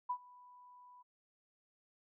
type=tone with ADSR envelope; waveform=sine; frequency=989 Hz; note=B5; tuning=2 cents sharp; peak=-32 dBFS; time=0.09-1.03 s; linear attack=12 ms; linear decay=72 ms; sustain=-24 dB; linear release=17 ms; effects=none